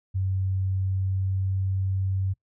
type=tone with pitch glide; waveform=sine; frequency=95 to 95.55 Hz; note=F#2 to G2; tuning=+46 to -44 cents; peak=-23 dBFS; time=0.14-2.34 s; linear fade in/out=20 ms; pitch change=+10 cents; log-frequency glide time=0.72-1.53 s; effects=noise-tail reverb RT60 0.1 s tail -22 dB re dry